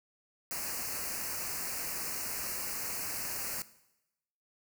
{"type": "band-stop noise", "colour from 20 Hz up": "white", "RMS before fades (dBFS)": -37, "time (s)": [0.51, 3.62], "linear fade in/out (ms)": 0, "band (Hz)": [2800, 4300], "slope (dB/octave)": 96, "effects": ["noise-tail reverb RT60 0.9 s tail -17 dB re dry"]}